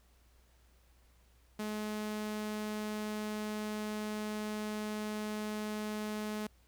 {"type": "tone", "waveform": "sawtooth", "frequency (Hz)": 212.6, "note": "G#3", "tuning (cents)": 41, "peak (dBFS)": -32, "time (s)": [1.59, 6.47], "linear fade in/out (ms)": 5, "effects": ["added 60 Hz sine -63 dBFS peak until 6.67 s", "pink hiss -70 dBFS RMS until 6.67 s"]}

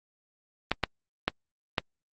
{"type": "clicks", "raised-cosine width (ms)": 0.3, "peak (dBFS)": -7, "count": 4, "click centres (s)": [0.716, 0.837, 1.28, 1.782], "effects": ["Opus 24 kbps"]}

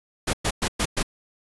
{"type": "noise bursts", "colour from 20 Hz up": "pink", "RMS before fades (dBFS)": -23, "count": 5, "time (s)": [0.27, 1.03], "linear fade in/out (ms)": 10, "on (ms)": 64, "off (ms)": 110, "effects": ["resampled to 24000 Hz"]}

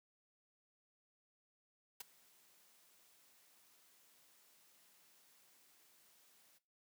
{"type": "noise with ADSR envelope", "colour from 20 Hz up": "white", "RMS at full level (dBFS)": -45, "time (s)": [2, 6.59], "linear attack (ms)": 7, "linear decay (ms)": 15, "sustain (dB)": -24, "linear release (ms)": 20, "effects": ["noise-tail reverb RT60 0.3 s tail -17 dB re dry", "high-pass 150 Hz 12 dB/octave"]}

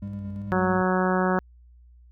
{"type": "tone with tremolo", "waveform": "triangle", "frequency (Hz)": 200.3, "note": "G3", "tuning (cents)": 38, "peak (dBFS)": -30, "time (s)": [0.02, 0.77], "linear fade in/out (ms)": 5, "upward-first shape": "square", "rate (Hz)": 8.8, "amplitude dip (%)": 30}
{"type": "tone with vibrato", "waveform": "triangle", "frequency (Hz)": 98, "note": "G2", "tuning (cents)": 0, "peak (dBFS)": -32, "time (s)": [0.02, 0.82], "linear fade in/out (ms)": 5, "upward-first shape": "triangle", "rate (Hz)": 2.8, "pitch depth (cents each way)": 95}
{"type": "harmonic tone", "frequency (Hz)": 184.8, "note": "F#3", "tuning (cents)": -2, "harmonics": [1, 2, 3, 4, 5, 6, 7, 8, 9], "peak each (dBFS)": [-24, -27, -29, -30, -31, -32, -32, -33, -34], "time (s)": [0.52, 1.39], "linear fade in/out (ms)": 0}
{"effects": ["added 60 Hz sine -49 dBFS peak until 2.11 s"]}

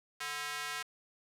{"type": "tone with high-pass filter", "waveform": "square", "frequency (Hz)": 146.83, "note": "D3", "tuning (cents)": 0, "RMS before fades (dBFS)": -39, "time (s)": [0.2, 0.83], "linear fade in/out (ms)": 10, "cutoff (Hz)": 1500, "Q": 1.2, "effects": ["low-pass 12000 Hz 12 dB/octave", "10-bit"]}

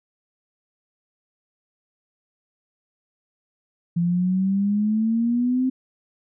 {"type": "exponential sweep", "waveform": "sine", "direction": "up", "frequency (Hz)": [169.3, 261.6], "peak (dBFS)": -18, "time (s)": [3.96, 5.7], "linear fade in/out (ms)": 10, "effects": []}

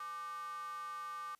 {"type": "tone with high-pass filter", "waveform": "square", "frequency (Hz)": 169.5, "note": "E3", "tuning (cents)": 49, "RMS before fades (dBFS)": -44, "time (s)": [0, 1.35], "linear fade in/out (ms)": 2, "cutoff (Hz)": 1200, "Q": 10, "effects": ["white hiss -75 dBFS RMS until 1.39 s", "resampled to 32000 Hz"]}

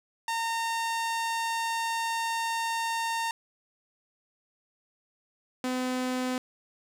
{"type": "tone pair in turn", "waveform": "sawtooth", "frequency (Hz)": [915, 254.1], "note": ["A#5", "B3"], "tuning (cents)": [-32, 49], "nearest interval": "octave + minor seventh", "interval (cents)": 2219, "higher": "first", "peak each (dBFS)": -24, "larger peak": "neither", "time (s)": [[0.28, 3.31], [5.64, 6.38]], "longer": "first", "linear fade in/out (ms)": 2, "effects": ["low-pass 11000 Hz 12 dB/octave", "9-bit"]}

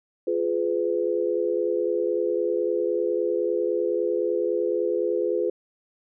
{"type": "chord", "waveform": "sine", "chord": "F diminished", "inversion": "none", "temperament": "just", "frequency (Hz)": [349.2, 419.1, 502.9], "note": ["F4", "Ab4", "Cb5"], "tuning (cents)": [0, 16, 31], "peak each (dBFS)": -26, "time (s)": [0.27, 5.5], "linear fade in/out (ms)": 5, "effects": []}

